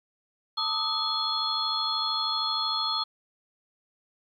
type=tone cluster; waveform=sine; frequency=891 / 1206 / 1279 / 3388 / 4251 Hz; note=A5 / D6 / D#6 / G#7 / C8; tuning=+22 / +46 / +47 / +34 / +27 cents; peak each=-36 / -36 / -32 / -31 / -29 dBFS; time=0.57-3.04 s; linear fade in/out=10 ms; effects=10-bit